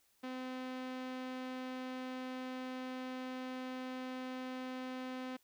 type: tone with low-pass filter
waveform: sawtooth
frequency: 256.5 Hz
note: C4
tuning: 34 cents flat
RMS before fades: -43 dBFS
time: 0.23-5.37 s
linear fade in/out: 10 ms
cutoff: 3700 Hz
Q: 0.88
effects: white hiss -73 dBFS RMS until 5.43 s